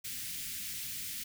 white band-stop noise, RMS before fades -40 dBFS, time 0.04-1.24 s, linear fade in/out 10 ms, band 260 to 1900 Hz, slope 24 dB/octave, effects none

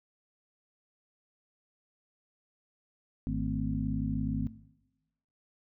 harmonic tone with a mistuned harmonic, 51.91 Hz, G#1, in tune, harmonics 1 / 2 / 3 / 4 / 5, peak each -35 / -39 / -35 / -36 / -35 dBFS, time 3.27-4.47 s, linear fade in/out 0 ms, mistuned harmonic 4, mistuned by +120 cents, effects noise-tail reverb RT60 1.0 s tail -18 dB re dry

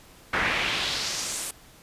brown noise with band-pass filter sweep, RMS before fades -28 dBFS, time 0.33-1.51 s, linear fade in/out 5 ms, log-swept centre 1700 to 10000 Hz, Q 1.9, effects pink hiss -52 dBFS RMS until 1.82 s + resampled to 32000 Hz

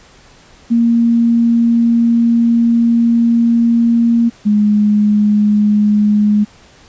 sine tone pair in turn, 233.1 / 208.9 Hz, A#3 / G#3, 0 / +10 cents, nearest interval major second, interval 190 cents, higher first, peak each -8 dBFS, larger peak neither, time 0.7-4.3 / 4.45-6.45 s, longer first, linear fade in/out 20 ms, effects pink hiss -44 dBFS RMS until 6.88 s + resampled to 16000 Hz

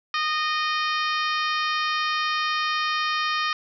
harmonic tone, 616 Hz, D#5, 17 cents flat, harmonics 2 / 3 / 4 / 5 / 6 / 7 / 8 / 9, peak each -25 / -29 / -31 / -33 / -35 / -36 / -37 / -38 dBFS, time 0.14-3.53 s, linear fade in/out 2 ms, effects none

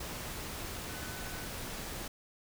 sine tone in noise, 1499 Hz, F#6, 22 cents sharp, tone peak -49 dBFS, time 0.89-1.47 s, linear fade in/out 5 ms, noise pink, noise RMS -41 dBFS, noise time 0-2.08 s, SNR -11 dB, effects none

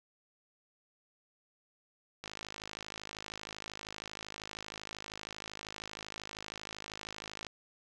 click train, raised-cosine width 0.2 ms, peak -24 dBFS, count 277, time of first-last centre 2.24-7.467 s, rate 52.8 Hz, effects none

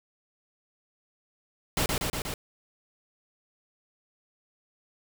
pink noise with echo, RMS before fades -26 dBFS, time 1.77-1.86 s, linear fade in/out 2 ms, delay 120 ms, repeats 4, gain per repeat -2 dB, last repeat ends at 2.34 s, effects none

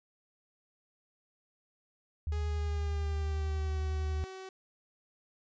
sine tone with vibrato, 76 Hz, D#2, 40 cents flat, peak -30 dBFS, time 2.27-4.24 s, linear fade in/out 0 ms, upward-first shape triangle, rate 11 Hz, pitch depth 68 cents each way
sawtooth tone with pitch glide, 415.3 to 378.6 Hz, G#4 to F#4, 0 to +40 cents, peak -39 dBFS, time 2.32-4.49 s, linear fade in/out 2 ms, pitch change -160 cents, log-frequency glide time 2.46-3.8 s
effects resampled to 16000 Hz

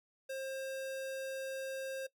square tone, 533 Hz, C5, 32 cents sharp, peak -39 dBFS, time 0.29-2.07 s, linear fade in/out 10 ms, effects noise-tail reverb RT60 0.1 s tail -19 dB re dry

